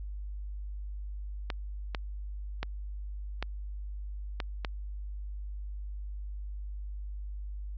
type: clicks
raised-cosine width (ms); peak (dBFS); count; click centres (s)
0.3; -17; 6; 1.502 / 1.948 / 2.63 / 3.426 / 4.402 / 4.648
effects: added 50 Hz sine -36 dBFS peak until 7.77 s + resampled to 16000 Hz